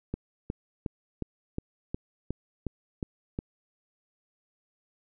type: click train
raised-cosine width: 3 ms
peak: -18 dBFS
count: 10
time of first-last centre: 0.14-3.389 s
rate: 2.77 Hz
effects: none